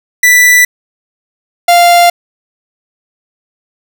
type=tone pair in turn; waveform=45% pulse; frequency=1975.5 / 696.2 Hz; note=B6 / F5; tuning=0 / -6 cents; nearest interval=octave + tritone; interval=1806 cents; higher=first; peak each=-3 dBFS; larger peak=neither; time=0.23-0.65 / 1.68-2.1 s; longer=neither; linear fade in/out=5 ms; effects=none